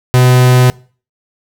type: tone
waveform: 45% pulse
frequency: 126 Hz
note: B2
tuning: 35 cents sharp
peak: -5 dBFS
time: 0.14-0.7 s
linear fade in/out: 0 ms
effects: noise-tail reverb RT60 0.4 s tail -23 dB re dry